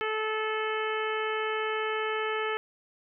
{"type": "harmonic tone", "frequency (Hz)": 434.9, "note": "A4", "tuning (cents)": -20, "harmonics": [1, 2, 3, 4, 5, 6, 7], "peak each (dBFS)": [-31, -37, -34, -36, -38, -41, -41], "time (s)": [0.01, 2.57], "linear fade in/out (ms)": 0, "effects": []}